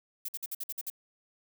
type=noise bursts; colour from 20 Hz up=violet; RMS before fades=-36 dBFS; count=8; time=0.25-0.901 s; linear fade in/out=5 ms; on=35 ms; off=53 ms; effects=none